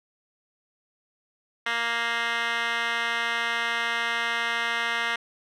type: tone with band-pass filter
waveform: 10% pulse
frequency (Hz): 233.1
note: A#3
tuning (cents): 0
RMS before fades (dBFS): -27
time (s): 1.66-5.16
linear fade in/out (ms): 5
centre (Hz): 2200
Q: 6.9
effects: none